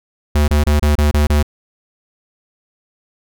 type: tone bursts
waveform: square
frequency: 74.2 Hz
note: D2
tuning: 18 cents sharp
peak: -11 dBFS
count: 7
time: 0.35-1.428 s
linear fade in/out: 5 ms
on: 130 ms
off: 28 ms
effects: none